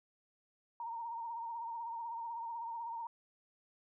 sine tone with vibrato, 927 Hz, A#5, 10 cents flat, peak -39 dBFS, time 0.8-3.07 s, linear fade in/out 2 ms, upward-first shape triangle, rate 16 Hz, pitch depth 54 cents each way, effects none

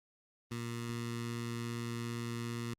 15% pulse tone with notch filter, 117.5 Hz, A#2, 14 cents sharp, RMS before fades -39 dBFS, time 0.51-2.74 s, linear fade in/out 5 ms, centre 610 Hz, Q 0.74, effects low-pass 12000 Hz 12 dB/octave + Opus 32 kbps

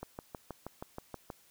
click train, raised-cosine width 1 ms, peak -26 dBFS, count 9, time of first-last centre 0.03-1.302 s, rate 6.29 Hz, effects white hiss -64 dBFS RMS until 1.5 s

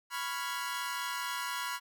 sawtooth chord, C# dominant seventh, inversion third, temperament equal, 987.8 / 1108.7 / 1396.9 / 1661.2 Hz, B5 / C#6 / E#6 / G#6, 0 / 0 / 0 / 0 cents, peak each -34 / -38 / -36 / -39 dBFS, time 0.1-1.8 s, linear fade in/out 50 ms, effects none

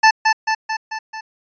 25% pulse tone with echo, 879 Hz, A5, 2 cents flat, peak -4 dBFS, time 0.03-0.11 s, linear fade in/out 10 ms, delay 220 ms, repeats 5, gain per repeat -4 dB, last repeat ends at 1.21 s, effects resampled to 16000 Hz

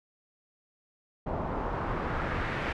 pink noise with low-pass filter sweep, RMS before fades -32 dBFS, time 1.26-2.73 s, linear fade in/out 10 ms, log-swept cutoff 800 to 2200 Hz, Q 1.6, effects none

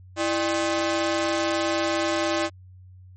sawtooth ring-modulated tone, 466.2 Hz, A#4, in tune, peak -15 dBFS, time 0.16-2.5 s, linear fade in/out 50 ms, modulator 134 Hz, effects added 92 Hz sine -44 dBFS peak until 3.16 s + MP3 32 kbps

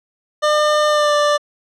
25% pulse tone with pitch glide, 602 to 589.3 Hz, D5 to D5, +43 to +6 cents, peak -9 dBFS, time 0.42-1.38 s, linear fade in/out 20 ms, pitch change -37 cents, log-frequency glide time 0.87-1.15 s, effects low-pass 6000 Hz 12 dB/octave

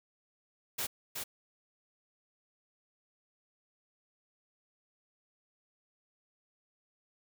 white noise with echo, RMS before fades -35 dBFS, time 0.78-0.87 s, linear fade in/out 10 ms, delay 370 ms, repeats 1, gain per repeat -4 dB, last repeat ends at 1.24 s, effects none

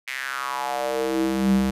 square tone with high-pass filter sweep, 65.7 Hz, C2, 8 cents sharp, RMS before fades -24 dBFS, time 0.07-1.71 s, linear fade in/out 10 ms, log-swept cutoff 2200 to 140 Hz, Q 4.4, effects resampled to 32000 Hz

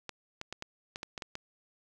clicks, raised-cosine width 0.2 ms, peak -21 dBFS, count 9, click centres 0.093 / 0.414 / 0.526 / 0.624 / 0.959 / 1.031 / 1.178 / 1.222 / 1.354 s, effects none

